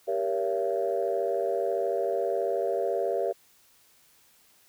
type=chord; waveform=sine; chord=G diminished seventh; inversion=none; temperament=just; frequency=392 / 470.4 / 564.5 / 677.4 Hz; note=G4 / Bb4 / Db5 / Fb5; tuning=0 / +16 / +31 / +47 cents; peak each=-30 dBFS; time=0.07-3.33 s; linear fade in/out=20 ms; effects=tanh soft clip ceiling -16 dBFS + white hiss -61 dBFS RMS until 4.68 s